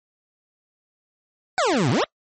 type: exponential two-way sweep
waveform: 25% pulse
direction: down then up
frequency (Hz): 784 to 110 to 666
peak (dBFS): -14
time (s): 1.58-2.04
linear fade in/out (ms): 0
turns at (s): 1.9
effects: noise-tail reverb RT60 0.1 s tail -25 dB re dry + MP3 32 kbps